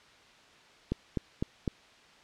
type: click train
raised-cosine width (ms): 3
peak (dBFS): -16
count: 4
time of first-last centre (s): 0.92-1.678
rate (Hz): 3.96
effects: white hiss -57 dBFS RMS until 2.23 s + low-pass 4000 Hz 12 dB/octave